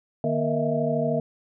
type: tone cluster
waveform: sine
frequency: 151.7 / 238.6 / 465 / 633 / 666 Hz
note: D#3 / A#3 / A#4 / D#5 / E5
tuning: -44 / +41 / -4 / +30 / +18 cents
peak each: -28 dBFS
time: 0.24-1.2 s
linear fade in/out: 2 ms
effects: none